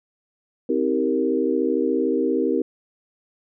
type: chord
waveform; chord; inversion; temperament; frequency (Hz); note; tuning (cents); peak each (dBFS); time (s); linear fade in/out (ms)
sine; C minor seventh; none; equal with one note detuned; 261.6 / 318.8 / 392 / 466.2; C4 / Eb4 / G4 / Bb4; 0 / +42 / 0 / 0; -24; 0.69-2.62; 5
effects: none